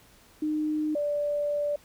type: tone pair in turn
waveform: sine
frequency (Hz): 305.9 / 584.8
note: D#4 / D5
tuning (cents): -29 / -7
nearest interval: major seventh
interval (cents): 1122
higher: second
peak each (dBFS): -25 / -25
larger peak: neither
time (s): 0.42-0.95 / 0.95-1.76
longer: second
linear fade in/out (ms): 5
effects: pink hiss -57 dBFS RMS until 1.84 s